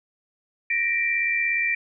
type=tone cluster; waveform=sine; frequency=1855 / 1932 / 2353 Hz; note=A#6 / B6 / D7; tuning=-9 / -39 / +3 cents; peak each=-27 / -30 / -22 dBFS; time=0.7-1.75 s; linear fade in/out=5 ms; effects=none